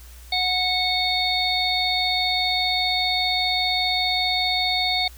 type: harmonic tone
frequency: 735 Hz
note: F#5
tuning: 12 cents flat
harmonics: 1 / 3 / 5 / 6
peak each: -26 / -26 / -24 / -25 dBFS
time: 0.32-5.08 s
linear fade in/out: 5 ms
effects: added 60 Hz sine -41 dBFS peak until 5.17 s + white hiss -49 dBFS RMS until 5.17 s